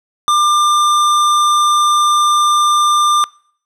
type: tone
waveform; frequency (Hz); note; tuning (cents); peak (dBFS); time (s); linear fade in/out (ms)
square; 1195; D6; +30; -10; 0.28-3.24; 0
effects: noise-tail reverb RT60 0.6 s tail -25 dB re dry + low-pass 9000 Hz 12 dB/octave